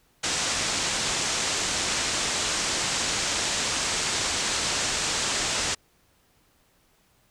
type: low-pass noise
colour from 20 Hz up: white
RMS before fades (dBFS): -27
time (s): 0.23-5.75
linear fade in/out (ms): 10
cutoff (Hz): 8100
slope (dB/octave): 48
effects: pink hiss -64 dBFS RMS until 7.3 s